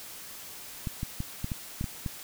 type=clicks; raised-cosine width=5 ms; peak=-19 dBFS; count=8; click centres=0.872 / 1.031 / 1.204 / 1.444 / 1.518 / 1.811 / 1.842 / 2.062 s; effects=white hiss -44 dBFS RMS until 2.23 s